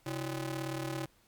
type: ring-modulated tone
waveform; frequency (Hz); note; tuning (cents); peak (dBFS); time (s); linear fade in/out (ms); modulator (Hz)
sawtooth; 230.2; A#3; -22; -28; 0.06-1.06; 5; 96.2
effects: pink hiss -67 dBFS RMS until 1.27 s + Opus 48 kbps